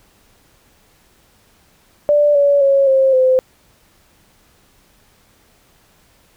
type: tone with pitch steps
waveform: sine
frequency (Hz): 587.3 / 568.6 / 550.5 / 533 / 516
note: D5 / C#5 / C#5 / C5 / C5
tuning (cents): 0 / +44 / -12 / +32 / -24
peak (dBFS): -9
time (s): 2.09-3.39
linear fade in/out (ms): 0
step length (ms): 260
effects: pink hiss -54 dBFS RMS until 6.36 s